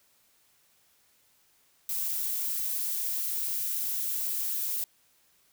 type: noise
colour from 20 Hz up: violet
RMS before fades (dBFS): -31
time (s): 1.89-4.84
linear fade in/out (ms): 2
effects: white hiss -66 dBFS RMS until 5.52 s